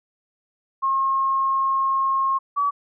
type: tone pair in turn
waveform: sine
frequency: 1077 / 1141 Hz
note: C6 / C#6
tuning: +50 / +50 cents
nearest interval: minor second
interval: 100 cents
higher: second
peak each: -18 dBFS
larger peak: neither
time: 0.82-2.39 / 2.56-2.71 s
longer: first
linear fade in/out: 20 ms
effects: none